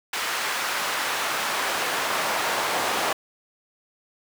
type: noise with high-pass filter sweep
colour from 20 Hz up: brown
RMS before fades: -26 dBFS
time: 0.13-3.13 s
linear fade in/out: 5 ms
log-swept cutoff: 1400 to 740 Hz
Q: 0.83
effects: none